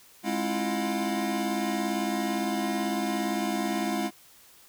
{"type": "tone cluster", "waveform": "square", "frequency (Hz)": [208.3, 268.1, 327.3, 345.1, 714], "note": ["G#3", "C4", "E4", "F4", "F5"], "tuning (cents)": [5, 42, -12, -21, 38], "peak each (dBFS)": [-32, -35, -33, -38, -34], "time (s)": [0.23, 4.11], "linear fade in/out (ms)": 50, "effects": ["white hiss -55 dBFS RMS until 4.68 s"]}